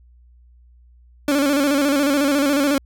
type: tone with vibrato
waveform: 30% pulse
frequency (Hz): 282.9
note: C#4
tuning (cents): +35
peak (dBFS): -13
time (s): 1.28-2.78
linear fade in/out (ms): 2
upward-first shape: square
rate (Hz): 14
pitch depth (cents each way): 60
effects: added 60 Hz sine -47 dBFS peak until 2.85 s